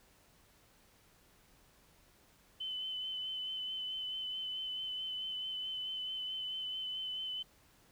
sine tone with vibrato, 3037 Hz, F#7, 44 cents sharp, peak -37 dBFS, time 2.6-7.43 s, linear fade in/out 10 ms, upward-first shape sine, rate 4.6 Hz, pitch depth 19 cents each way, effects pink hiss -66 dBFS RMS until 7.91 s

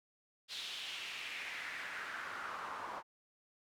pink noise with band-pass filter sweep, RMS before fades -44 dBFS, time 0.48-3.03 s, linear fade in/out 50 ms, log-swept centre 3800 to 960 Hz, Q 2.9, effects none

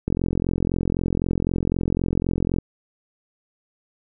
click train, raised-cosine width 3 ms, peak -9 dBFS, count 111, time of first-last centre 0.08-2.586 s, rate 43.9 Hz, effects none

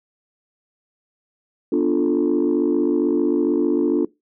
sine chord, B half-diminished seventh, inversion none, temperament equal, 246.9 / 293.7 / 349.2 / 440 Hz, B3 / D4 / F4 / A4, 0 / 0 / 0 / 0 cents, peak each -23 / -18 / -19 / -23 dBFS, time 1.72-4.05 s, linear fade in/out 5 ms, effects noise-tail reverb RT60 0.2 s tail -21 dB re dry + tanh soft clip ceiling -10 dBFS

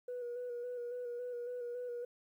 sine tone with vibrato, 486.8 Hz, B4, 25 cents flat, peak -37 dBFS, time 0.08-2.05 s, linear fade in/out 5 ms, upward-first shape square, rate 3.6 Hz, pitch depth 24 cents each way, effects tanh soft clip ceiling -36 dBFS + 12-bit

